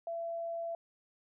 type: tone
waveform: sine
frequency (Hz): 672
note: E5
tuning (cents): +33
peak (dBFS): -35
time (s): 0.07-0.75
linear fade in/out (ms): 2
effects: none